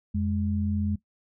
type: tone pair together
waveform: sine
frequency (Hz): 87.31 / 207.7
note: F2 / G#3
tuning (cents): 0 / 0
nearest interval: octave + minor third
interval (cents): 1500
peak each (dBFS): -27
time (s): 0.14-0.96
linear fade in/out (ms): 10
effects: noise-tail reverb RT60 0.1 s tail -17 dB re dry